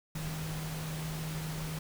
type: tone in noise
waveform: sine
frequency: 157.2 Hz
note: D#3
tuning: 18 cents sharp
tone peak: -36 dBFS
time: 0.15-1.79 s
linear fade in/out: 5 ms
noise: pink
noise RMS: -42 dBFS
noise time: 0.15-1.79 s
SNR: +3 dB
effects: none